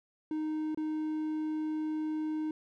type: tone with dropouts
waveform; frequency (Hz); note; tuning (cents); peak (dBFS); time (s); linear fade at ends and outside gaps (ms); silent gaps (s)
triangle; 310; D#4; -6; -29; 0.31-2.51; 2; 0.747-0.774
effects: none